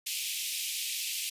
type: high-pass noise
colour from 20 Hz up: pink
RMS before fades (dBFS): -34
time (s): 0.06-1.3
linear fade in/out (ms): 10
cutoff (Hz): 2400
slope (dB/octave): 48
effects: resampled to 32000 Hz